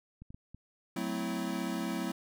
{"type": "clicks", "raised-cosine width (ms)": 5, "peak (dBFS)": -35, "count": 4, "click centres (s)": [0.22, 0.305, 0.345, 0.546]}
{"type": "chord", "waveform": "square", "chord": "F# half-diminished seventh", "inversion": "none", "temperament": "equal with one note detuned", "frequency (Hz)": [185, 220, 256.7, 329.6], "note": ["F#3", "A3", "C4", "E4"], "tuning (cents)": [0, 0, -33, 0], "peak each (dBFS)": -39, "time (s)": [0.96, 2.12], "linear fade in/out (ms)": 5}
{"effects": []}